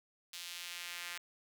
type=tone with high-pass filter sweep; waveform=sawtooth; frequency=174.61 Hz; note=F3; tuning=in tune; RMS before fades=-45 dBFS; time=0.33-1.18 s; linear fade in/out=5 ms; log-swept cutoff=3500 to 1900 Hz; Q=1.3; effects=none